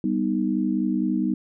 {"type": "chord", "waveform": "sine", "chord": "G augmented", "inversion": "none", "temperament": "equal", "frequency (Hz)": [196, 246.9, 311.1], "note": ["G3", "B3", "D#4"], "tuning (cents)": [0, 0, 0], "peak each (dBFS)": -25, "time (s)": [0.04, 1.34], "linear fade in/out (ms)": 2, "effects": []}